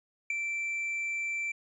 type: tone with ADSR envelope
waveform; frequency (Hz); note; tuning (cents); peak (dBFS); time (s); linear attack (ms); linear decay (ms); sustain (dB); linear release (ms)
triangle; 2340; D7; -7; -23; 0.3-1.52; 4; 7; -6; 7
effects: resampled to 24000 Hz